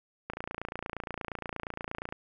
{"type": "click train", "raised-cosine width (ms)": 0.5, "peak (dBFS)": -20, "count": 53, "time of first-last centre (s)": [0.3, 2.125], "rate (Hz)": 28.5, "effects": []}